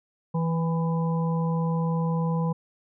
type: harmonic tone with a mistuned harmonic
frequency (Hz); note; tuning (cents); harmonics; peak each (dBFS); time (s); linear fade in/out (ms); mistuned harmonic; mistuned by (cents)
164.81; E3; 0; 1 / 3 / 5 / 6; -23 / -33 / -38 / -35; 0.34-2.53; 10; 6; +18
effects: none